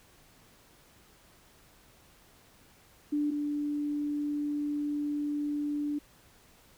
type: tone pair in turn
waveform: sine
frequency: 294.5 / 293.2 Hz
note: D4 / D4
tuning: +5 / -3 cents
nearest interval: unison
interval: 8 cents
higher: first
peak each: -26 / -29 dBFS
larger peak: first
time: 3.12-3.31 / 3.31-5.99 s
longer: second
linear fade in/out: 10 ms
effects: pink hiss -60 dBFS RMS until 6.77 s